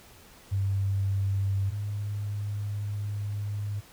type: tone pair in turn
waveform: sine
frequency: 98 / 102.83 Hz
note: G2 / G#2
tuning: 0 / -17 cents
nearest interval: minor second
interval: 83 cents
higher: second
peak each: -24 / -29 dBFS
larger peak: first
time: 0.51-1.71 / 1.71-3.81 s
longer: second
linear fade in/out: 20 ms
effects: pink hiss -53 dBFS RMS until 3.92 s